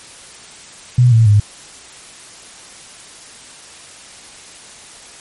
sine tone with pitch steps, 123.47 / 113.22 / 103.83 Hz, B2 / A2 / G#2, 0 / +50 / 0 cents, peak -6 dBFS, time 0.98-1.4 s, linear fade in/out 5 ms, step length 140 ms, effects white hiss -38 dBFS RMS until 5.2 s + MP3 48 kbps

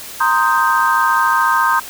sine chord, C minor seventh, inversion third, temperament equal, 932.3 / 1046.5 / 1244.5 / 1568 Hz, Bb5 / C6 / Eb6 / G6, 0 / 0 / 0 / 0 cents, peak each -17 dBFS, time 0.2-1.8 s, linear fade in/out 10 ms, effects white hiss -32 dBFS RMS until 1.89 s

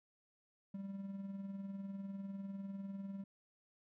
triangle tone with tremolo, 196 Hz, G3, in tune, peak -38 dBFS, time 0.74-3.24 s, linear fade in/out 5 ms, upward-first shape triangle, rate 20 Hz, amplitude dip 55%, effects none

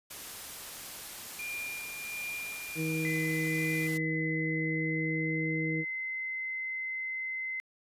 white noise, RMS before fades -43 dBFS, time 0.1-3.98 s, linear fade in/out 10 ms
sine tone with tremolo, 2400 Hz, D7, 37 cents sharp, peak -35 dBFS, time 1.39-3.87 s, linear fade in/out 2 ms, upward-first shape sine, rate 1.4 Hz, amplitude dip 45%
harmonic tone, 159.2 Hz, D#3, 40 cents sharp, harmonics 1 / 2 / 3, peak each -33 / -34 / -39 dBFS, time 2.75-5.85 s, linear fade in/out 50 ms
sine tone with pitch glide, 2023 to 2058 Hz, B6 to C7, +41 to -29 cents, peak -33 dBFS, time 3.05-7.6 s, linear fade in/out 0 ms, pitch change +30 cents, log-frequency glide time 3.95-5.52 s
effects resampled to 32000 Hz

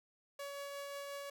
sawtooth tone with tremolo, 564 Hz, C#5, 30 cents sharp, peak -38 dBFS, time 0.39-1.3 s, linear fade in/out 5 ms, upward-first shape triangle, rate 5.6 Hz, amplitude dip 25%, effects none

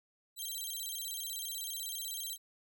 10% pulse tone with vibrato, 3553 Hz, A7, 16 cents sharp, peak -31 dBFS, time 0.36-2.38 s, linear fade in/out 50 ms, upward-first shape square, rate 16 Hz, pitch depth 190 cents each way, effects none

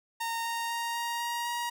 sawtooth tone with pitch steps, 921 / 926.9 / 932.8 / 938.7 / 944.7 / 950.7 Hz, A#5 / A#5 / A#5 / A#5 / A#5 / A#5, -21 / -10 / +1 / +12 / +23 / +34 cents, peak -27 dBFS, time 0.2-1.7 s, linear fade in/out 10 ms, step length 250 ms, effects none

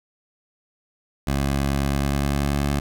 15% pulse tone with pitch glide, 69.3 to 71.21 Hz, C#2 to C#2, 0 to +47 cents, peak -14 dBFS, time 1.27-2.8 s, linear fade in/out 5 ms, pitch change +47 cents, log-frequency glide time 1.82-2.66 s, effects none

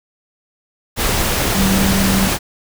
sine tone in noise, 193.2 Hz, G3, 25 cents flat, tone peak -15 dBFS, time 1.54-2.3 s, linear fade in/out 50 ms, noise pink, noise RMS -17 dBFS, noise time 0.96-2.39 s, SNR -1 dB, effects none

